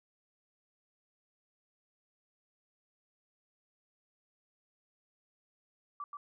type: tone with echo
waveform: sine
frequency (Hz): 1160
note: D6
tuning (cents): -22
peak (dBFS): -38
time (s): 6-6.04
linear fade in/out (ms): 2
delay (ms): 130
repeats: 1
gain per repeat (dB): -3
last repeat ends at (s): 6.17
effects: none